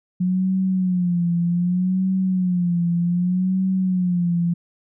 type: tone with vibrato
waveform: sine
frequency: 180 Hz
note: F#3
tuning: 47 cents flat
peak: -17 dBFS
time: 0.2-4.54 s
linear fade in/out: 10 ms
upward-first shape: sine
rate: 0.65 Hz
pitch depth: 84 cents each way
effects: none